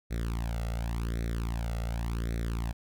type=tone with flanger; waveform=sawtooth; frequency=57.3 Hz; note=A#1; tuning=29 cents flat; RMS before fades=-32 dBFS; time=0.1-2.73 s; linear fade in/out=20 ms; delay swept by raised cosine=0.5 to 1.5 ms; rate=0.89 Hz; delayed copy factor=+0.95; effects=none